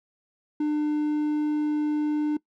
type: tone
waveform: triangle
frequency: 300.1 Hz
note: D4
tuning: 38 cents sharp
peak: -20 dBFS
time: 0.6-2.37 s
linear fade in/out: 5 ms
effects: noise-tail reverb RT60 0.1 s tail -21 dB re dry